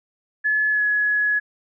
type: tone with pitch glide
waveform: sine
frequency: 1713 to 1688.4 Hz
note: A6 to G#6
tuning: -47 to +28 cents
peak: -17 dBFS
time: 0.44-1.4 s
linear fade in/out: 20 ms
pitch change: -25 cents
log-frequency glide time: 0.7-0.83 s
effects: none